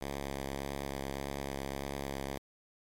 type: tone with vibrato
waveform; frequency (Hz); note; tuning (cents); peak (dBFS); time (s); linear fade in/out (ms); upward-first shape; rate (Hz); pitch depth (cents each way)
5% pulse; 69; C#2; -7; -25; 0.01-2.38; 5; sine; 1.7; 18
effects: MP3 64 kbps